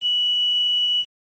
sine tone with quantisation, 2945 Hz, F#7, 9 cents flat, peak -17 dBFS, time 0.01-1.05 s, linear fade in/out 50 ms, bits 7, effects MP3 32 kbps

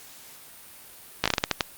slowing click train, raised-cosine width 0.2 ms, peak -3 dBFS, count 9, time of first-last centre 1.24-1.608 s, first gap 16 ms, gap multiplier 1.29, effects white hiss -47 dBFS RMS until 1.77 s + Opus 48 kbps

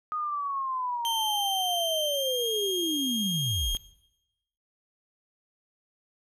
sine linear sweep, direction down, 1244.5 to 31.15 Hz, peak -28 dBFS, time 0.12-3.75 s, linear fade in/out 0 ms
40% pulse tone with pitch glide, 3136 to 3235 Hz, G7 to G#7, 0 to -46 cents, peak -27 dBFS, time 1.05-3.77 s, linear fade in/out 0 ms, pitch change +54 cents, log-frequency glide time 2.05-2.49 s
effects noise-tail reverb RT60 0.9 s tail -19 dB re dry

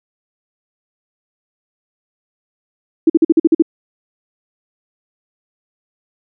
sine tone bursts, 324.7 Hz, E4, 26 cents flat, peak -5 dBFS, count 8, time 3.07-3.623 s, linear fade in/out 5 ms, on 28 ms, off 47 ms, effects none

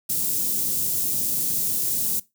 white band-stop noise, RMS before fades -24 dBFS, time 0.09-2.2 s, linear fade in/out 10 ms, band 270 to 8100 Hz, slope 12 dB/octave, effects noise-tail reverb RT60 0.2 s tail -19 dB re dry + high-pass 100 Hz 12 dB/octave

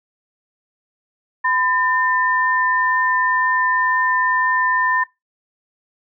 sine tone pair together, 1009.7 / 1799 Hz, B5 / A6, +38 / +38 cents, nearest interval minor seventh, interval 1000 cents, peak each -18 dBFS, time 1.44-5.04 s, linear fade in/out 10 ms, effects noise-tail reverb RT60 0.2 s tail -22 dB re dry

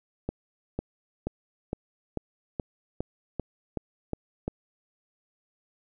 accelerating click train, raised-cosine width 2 ms, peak -16 dBFS, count 11, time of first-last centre 0.29-4.48 s, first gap 500 ms, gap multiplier 0.96, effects none

